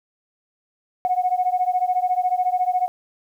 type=beating tone pair; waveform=sine; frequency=725 / 739 Hz; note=F#5 / F#5; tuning=-35 / -2 cents; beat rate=14 Hz; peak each=-20 / -21 dBFS; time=1.05-2.88 s; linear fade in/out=0 ms; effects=tanh soft clip ceiling -10 dBFS + 9-bit

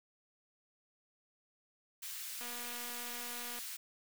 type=high-pass noise; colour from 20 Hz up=white; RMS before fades=-44 dBFS; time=2.02-3.77 s; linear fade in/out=10 ms; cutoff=1700 Hz; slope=12 dB/octave
type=click train; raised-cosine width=0.3 ms; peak=-32 dBFS; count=285; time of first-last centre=2.41-3.588 s; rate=241 Hz
effects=none

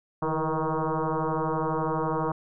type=tone with frequency modulation; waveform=sine; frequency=310 Hz; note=D#4; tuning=6 cents flat; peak=-24 dBFS; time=0.22-2.32 s; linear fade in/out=5 ms; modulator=158 Hz; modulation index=5.6; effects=none

